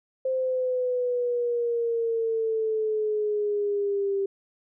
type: exponential sweep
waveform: sine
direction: down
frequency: 523.3 to 392 Hz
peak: -23 dBFS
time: 0.25-4.26 s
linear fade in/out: 5 ms
effects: none